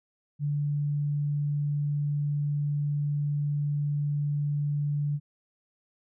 sine tone, 145.8 Hz, D3, 12 cents flat, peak -25 dBFS, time 0.39-5.2 s, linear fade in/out 50 ms, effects none

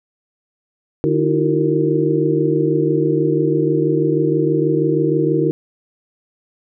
sine tone cluster, 150.9 / 309.4 / 335.6 / 375.8 / 459.9 Hz, D3 / D#4 / E4 / F#4 / A#4, +47 / -10 / +31 / +27 / -23 cents, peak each -20 dBFS, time 1.04-5.51 s, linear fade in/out 0 ms, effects none

